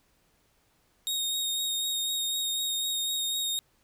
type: tone with vibrato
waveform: sawtooth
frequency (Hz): 3729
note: A#7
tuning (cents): 0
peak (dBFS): -25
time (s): 1.07-3.59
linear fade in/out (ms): 0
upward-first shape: sine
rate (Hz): 4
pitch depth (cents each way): 17
effects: pink hiss -68 dBFS RMS until 3.83 s